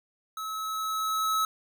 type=tone with level ramp; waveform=square; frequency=1293 Hz; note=E6; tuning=34 cents flat; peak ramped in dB=-34 to -24 dBFS; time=0.37-1.45 s; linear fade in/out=2 ms; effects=none